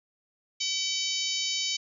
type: harmonic tone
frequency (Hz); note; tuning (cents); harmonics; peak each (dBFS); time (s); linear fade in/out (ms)
762; G5; -49; 3 / 4 / 5 / 6 / 7 / 8 / 9; -37 / -33 / -35 / -34 / -35 / -36 / -37; 0.6-1.77; 10
effects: none